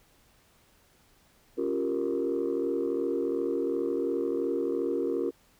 sine chord, G half-diminished seventh, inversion second, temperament equal, 277.2 / 349.2 / 392 / 466.2 Hz, Db4 / F4 / G4 / Bb4, 0 / 0 / 0 / 0 cents, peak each -32 / -30 / -32 / -30 dBFS, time 1.57-5.31 s, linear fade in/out 20 ms, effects tanh soft clip ceiling -20 dBFS + pink hiss -63 dBFS RMS until 5.59 s

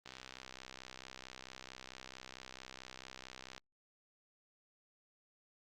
click train, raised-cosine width 0.2 ms, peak -30 dBFS, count 228, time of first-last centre 0.06-3.579 s, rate 64.5 Hz, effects Opus 32 kbps

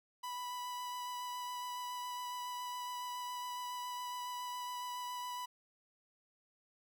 45% pulse tone with vibrato, 987.8 Hz, B5, in tune, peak -40 dBFS, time 0.23-5.46 s, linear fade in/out 10 ms, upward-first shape sine, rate 7.2 Hz, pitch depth 10 cents each way, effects none

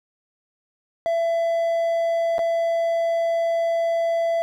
triangle tone with dropouts, 669 Hz, E5, 25 cents sharp, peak -17 dBFS, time 1.06-4.42 s, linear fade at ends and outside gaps 0 ms, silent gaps 2.382-2.391 s, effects none

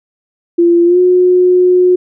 sine tone with pitch glide, 343.1 to 362.5 Hz, F4 to F#4, -31 to -35 cents, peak -5 dBFS, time 0.58-1.96 s, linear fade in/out 10 ms, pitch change +96 cents, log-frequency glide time 0.85-0.99 s, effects none

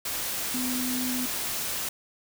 sine tone in noise, 251.8 Hz, B3, 34 cents sharp, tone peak -29 dBFS, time 0.54-1.26 s, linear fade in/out 5 ms, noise white, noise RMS -31 dBFS, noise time 0.05-1.89 s, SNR -1 dB, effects none

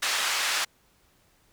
pink band-pass noise, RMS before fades -27 dBFS, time 0.02-0.65 s, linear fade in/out 10 ms, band 1300 to 7400 Hz, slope 12 dB/octave, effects pink hiss -64 dBFS RMS until 1.52 s

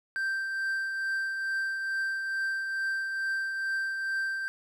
triangle tone with tremolo, 1568 Hz, G6, in tune, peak -25 dBFS, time 0.16-4.48 s, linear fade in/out 0 ms, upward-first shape triangle, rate 2.3 Hz, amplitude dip 40%, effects none

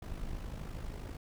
brown noise with amplitude modulation, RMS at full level -38 dBFS, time 0.02-1.17 s, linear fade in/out 5 ms, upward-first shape sine, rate 52.4 Hz, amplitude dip 60%, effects none

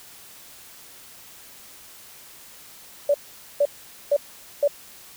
sine tone bursts, 575 Hz, D5, 37 cents flat, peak -15 dBFS, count 4, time 3.09-4.678 s, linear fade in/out 5 ms, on 52 ms, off 460 ms, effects white hiss -46 dBFS RMS until 5.16 s

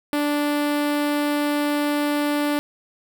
sawtooth tone with notch filter, 292.9 Hz, D4, 5 cents flat, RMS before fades -22 dBFS, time 0.13-2.59 s, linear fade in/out 0 ms, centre 6400 Hz, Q 1.6, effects 9-bit

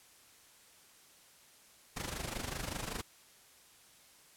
pink noise with amplitude modulation, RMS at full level -37 dBFS, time 1.96-3.02 s, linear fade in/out 10 ms, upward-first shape sine, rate 25.3 Hz, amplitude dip 70%, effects white hiss -61 dBFS RMS until 4.36 s + low-pass 12000 Hz 12 dB/octave

